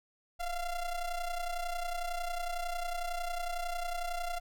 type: ring-modulated tone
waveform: square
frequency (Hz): 343.5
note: F4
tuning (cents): -29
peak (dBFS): -31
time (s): 0.39-4.4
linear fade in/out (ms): 20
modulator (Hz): 359
effects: none